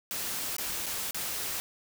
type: noise with dropouts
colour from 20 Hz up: white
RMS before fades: -34 dBFS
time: 0.11-1.6 s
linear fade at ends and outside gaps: 0 ms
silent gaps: 0.566-0.583 / 0.86-0.865 / 1.109-1.145 s
effects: none